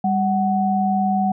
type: tone pair together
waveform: sine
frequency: 198.3 / 746.1 Hz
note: G3 / F#5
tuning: +20 / +14 cents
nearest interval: octave + major seventh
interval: 2294 cents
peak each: -19 dBFS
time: 0.04-1.32 s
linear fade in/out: 5 ms
effects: none